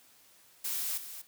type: noise with echo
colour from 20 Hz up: blue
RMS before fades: -34 dBFS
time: 0.64-0.98 s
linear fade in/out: 10 ms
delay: 240 ms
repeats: 1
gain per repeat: -10 dB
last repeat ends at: 1.22 s
effects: white hiss -61 dBFS RMS until 1.27 s + high-pass 80 Hz 12 dB/octave